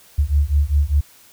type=beating tone pair; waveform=sine; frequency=70.1 / 75.1 Hz; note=C#2 / D2; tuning=+20 / +39 cents; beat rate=5 Hz; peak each=-17 dBFS; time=0.18-1.01 s; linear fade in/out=10 ms; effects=white hiss -49 dBFS RMS until 1.32 s